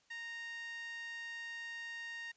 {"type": "tone with high-pass filter", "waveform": "sawtooth", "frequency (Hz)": 928, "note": "A#5", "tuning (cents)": -8, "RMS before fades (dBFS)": -45, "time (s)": [0.1, 2.32], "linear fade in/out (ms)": 10, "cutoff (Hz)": 2000, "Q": 5.6, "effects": ["white hiss -72 dBFS RMS until 2.36 s", "resampled to 16000 Hz"]}